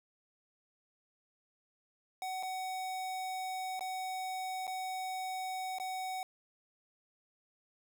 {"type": "tone with dropouts", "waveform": "square", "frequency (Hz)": 750, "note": "F#5", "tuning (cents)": 23, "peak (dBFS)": -37, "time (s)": [2.22, 6.23], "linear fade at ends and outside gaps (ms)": 1, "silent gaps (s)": [[2.427, 2.432], [3.794, 3.808], [4.669, 4.677], [5.785, 5.799]], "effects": []}